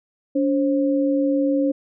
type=tone pair together; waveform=sine; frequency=285.1 / 532.2 Hz; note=C#4 / C5; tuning=+49 / +29 cents; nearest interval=major seventh; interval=1080 cents; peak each=-18 / -22 dBFS; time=0.35-1.72 s; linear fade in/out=10 ms; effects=none